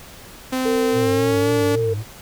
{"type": "tone with pitch glide", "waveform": "sawtooth", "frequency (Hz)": [258.4, 288.4], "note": ["C4", "D4"], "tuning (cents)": [-21, -31], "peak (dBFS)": -16, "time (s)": [0.52, 1.76], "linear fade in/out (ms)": 10, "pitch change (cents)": 190, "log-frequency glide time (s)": [0.96, 1.51]}
{"type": "tone", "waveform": "sine", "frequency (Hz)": 453.6, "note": "A#4", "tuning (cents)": -47, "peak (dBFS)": -18, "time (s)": [0.65, 1.94], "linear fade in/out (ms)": 10}
{"type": "tone with vibrato", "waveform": "triangle", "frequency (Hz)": 108.6, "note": "A2", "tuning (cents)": -22, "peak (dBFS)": -21, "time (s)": [0.92, 2.05], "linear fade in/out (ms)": 50, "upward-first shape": "triangle", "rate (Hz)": 3.7, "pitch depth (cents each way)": 160}
{"effects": ["pink hiss -41 dBFS RMS until 2.21 s"]}